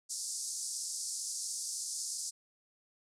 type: band-pass noise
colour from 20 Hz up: white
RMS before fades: -39 dBFS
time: 0.09-2.31 s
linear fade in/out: 20 ms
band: 4800 to 9600 Hz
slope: 48 dB/octave
effects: none